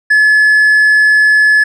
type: tone with hard clipping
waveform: sine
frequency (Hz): 1714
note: A6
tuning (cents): -46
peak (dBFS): -6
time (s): 0.1-1.64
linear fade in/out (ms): 10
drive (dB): 2
effects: none